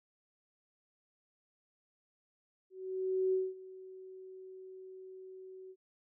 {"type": "tone with ADSR envelope", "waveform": "sine", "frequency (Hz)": 375.8, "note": "F#4", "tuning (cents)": 27, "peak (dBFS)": -27, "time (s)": [2.7, 5.76], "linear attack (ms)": 630, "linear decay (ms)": 210, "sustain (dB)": -20, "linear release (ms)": 55, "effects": []}